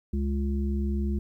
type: harmonic tone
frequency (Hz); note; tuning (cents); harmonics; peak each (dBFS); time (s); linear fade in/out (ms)
69.4; C#2; +3; 1 / 3 / 5; -26 / -30 / -37; 0.13-1.19; 5
effects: 11-bit